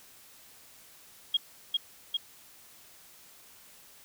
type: tone with echo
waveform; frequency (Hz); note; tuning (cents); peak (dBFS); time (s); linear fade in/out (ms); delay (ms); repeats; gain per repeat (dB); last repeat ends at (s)
sine; 3264; G#7; -31; -22; 1.34-1.37; 5; 400; 2; -2; 2.17
effects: white hiss -55 dBFS RMS until 4.04 s